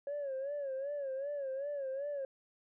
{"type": "tone with vibrato", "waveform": "sine", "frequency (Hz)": 554.4, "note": "C#5", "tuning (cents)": 0, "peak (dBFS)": -34, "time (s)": [0.07, 2.25], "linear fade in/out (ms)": 2, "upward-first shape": "sine", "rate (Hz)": 2.6, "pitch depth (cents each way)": 93, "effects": ["tanh soft clip ceiling -33 dBFS"]}